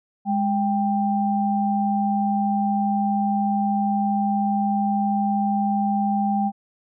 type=tone pair together; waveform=sine; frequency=206 / 789.1 Hz; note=G#3 / G5; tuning=-14 / +11 cents; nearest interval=octave + major seventh; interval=2325 cents; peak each=-21 / -22 dBFS; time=0.25-6.52 s; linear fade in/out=50 ms; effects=none